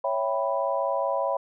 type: chord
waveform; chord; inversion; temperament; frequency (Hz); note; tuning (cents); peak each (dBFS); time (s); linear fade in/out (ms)
sine; C# half-diminished seventh; none; equal; 554.4 / 659.3 / 784 / 987.8; C#5 / E5 / G5 / B5; 0 / 0 / 0 / 0; -27 / -29 / -32 / -29; 0.04-1.37; 5
effects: none